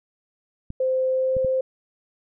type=clicks; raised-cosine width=5 ms; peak=-20 dBFS; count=3; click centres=0.704 / 1.367 / 1.447 s
type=tone with pitch glide; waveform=sine; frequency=519 to 522 Hz; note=C5 to C5; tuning=-14 to -4 cents; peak=-19 dBFS; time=0.8-1.61 s; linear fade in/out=5 ms; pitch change=+10 cents; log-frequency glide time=1.08-1.33 s
effects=none